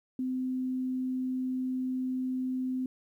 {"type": "tone", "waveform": "sine", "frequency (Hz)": 256.9, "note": "C4", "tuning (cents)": -32, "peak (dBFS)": -29, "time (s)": [0.19, 2.86], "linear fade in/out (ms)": 2, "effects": ["11-bit"]}